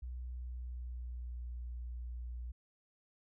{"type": "tone with pitch glide", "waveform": "sine", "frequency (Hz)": [61.8, 60.21], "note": ["B1", "B1"], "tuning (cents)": [2, -43], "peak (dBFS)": -40, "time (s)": [0.02, 2.52], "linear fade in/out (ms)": 10, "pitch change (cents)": -45, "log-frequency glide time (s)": [0.24, 1.57], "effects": []}